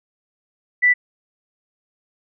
sine tone, 1975.5 Hz, B6, in tune, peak -11 dBFS, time 0.82-0.94 s, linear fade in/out 20 ms, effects none

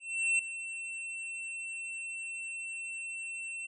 square tone with ADSR envelope, 2698 Hz, E7, 40 cents sharp, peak -25 dBFS, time 0-3.67 s, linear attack 390 ms, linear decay 4 ms, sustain -13 dB, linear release 14 ms, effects resampled to 22050 Hz

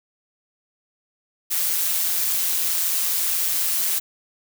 blue noise with amplitude modulation, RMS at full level -20 dBFS, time 1.5-4 s, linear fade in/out 20 ms, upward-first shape sine, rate 172 Hz, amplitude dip 50%, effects none

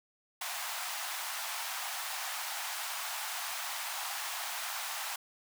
pink high-pass noise, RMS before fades -38 dBFS, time 0.41-5.16 s, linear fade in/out 5 ms, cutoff 710 Hz, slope 48 dB/octave, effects none

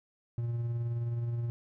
triangle tone with tremolo, 118 Hz, A#2, 22 cents sharp, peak -27 dBFS, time 0.38-1.5 s, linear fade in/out 0 ms, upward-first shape sine, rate 19 Hz, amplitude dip 30%, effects none

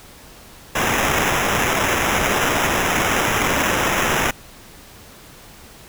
blue noise with sample-and-hold, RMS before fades -19 dBFS, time 0.75-4.31 s, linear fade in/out 5 ms, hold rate 4410 Hz, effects pink hiss -43 dBFS RMS until 5.88 s

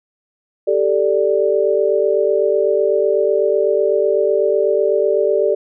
sine chord, G suspended second, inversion none, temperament equal, 392 / 440 / 587.3 Hz, G4 / A4 / D5, 0 / 0 / 0 cents, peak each -17 dBFS, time 0.67-5.55 s, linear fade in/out 10 ms, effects none

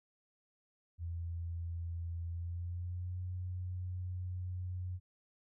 sine tone with pitch glide, 84.7 to 90.78 Hz, E2 to F#2, +48 to -32 cents, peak -37 dBFS, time 0.98-5 s, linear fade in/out 50 ms, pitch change +120 cents, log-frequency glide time 2.28-3.18 s, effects none

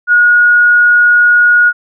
sine tone, 1446 Hz, F#6, 40 cents flat, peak -4 dBFS, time 0.07-1.73 s, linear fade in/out 50 ms, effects none

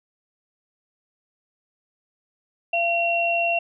sine tone pair together, 684 / 2736 Hz, F5 / F7, -36 / -36 cents, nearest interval 2 octaves, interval 2400 cents, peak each -22 / -22 dBFS, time 2.73-3.59 s, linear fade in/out 5 ms, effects none

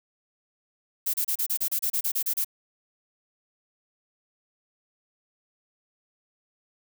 violet noise bursts, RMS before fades -26 dBFS, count 13, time 1.06-2.446 s, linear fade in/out 10 ms, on 78 ms, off 31 ms, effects none

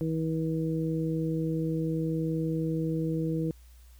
harmonic tone, 160.7 Hz, E3, 44 cents flat, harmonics 1 / 2 / 3, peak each -29 / -31 / -35 dBFS, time 0.01-3.51 s, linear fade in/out 0 ms, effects added 60 Hz sine -50 dBFS peak until 3.99 s + white hiss -63 dBFS RMS until 3.99 s

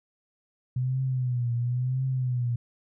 sine tone with vibrato, 125.2 Hz, B2, 24 cents sharp, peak -24 dBFS, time 0.76-2.56 s, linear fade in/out 5 ms, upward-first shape triangle, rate 0.97 Hz, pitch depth 100 cents each way, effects none

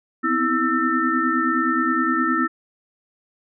sine tone cluster, 248.1 / 257.7 / 325.2 / 1321 / 1804 Hz, B3 / C4 / E4 / E6 / A6, +8 / -26 / -23 / +3 / +43 cents, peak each -27 / -26 / -24 / -21 / -25 dBFS, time 0.23-2.48 s, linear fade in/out 20 ms, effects none

